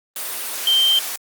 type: tone in noise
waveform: sine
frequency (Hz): 3136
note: G7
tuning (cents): 0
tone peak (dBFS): -13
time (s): 0.67-0.99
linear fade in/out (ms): 2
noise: white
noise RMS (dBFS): -27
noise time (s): 0.16-1.16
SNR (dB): +11
effects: high-pass 400 Hz 12 dB/octave + Opus 32 kbps